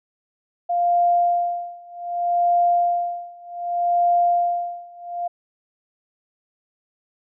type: tone with tremolo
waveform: sine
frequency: 698.5 Hz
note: F5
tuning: in tune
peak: -14 dBFS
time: 0.69-5.28 s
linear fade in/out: 10 ms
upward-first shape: sine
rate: 0.65 Hz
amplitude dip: 95%
effects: none